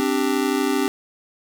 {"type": "chord", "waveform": "square", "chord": "C suspended second", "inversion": "none", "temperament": "just", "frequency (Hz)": [261.6, 294.3, 392.4], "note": ["C4", "D4", "G4"], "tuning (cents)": [0, 4, 2], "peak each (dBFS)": -24, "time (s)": [0, 0.88], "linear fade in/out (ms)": 0, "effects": []}